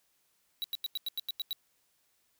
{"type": "tone bursts", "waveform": "square", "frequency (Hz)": 3892, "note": "B7", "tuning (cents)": -26, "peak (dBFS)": -32, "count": 9, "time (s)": [0.62, 1.529], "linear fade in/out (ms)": 0, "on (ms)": 21, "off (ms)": 90, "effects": ["white hiss -73 dBFS RMS until 2.39 s"]}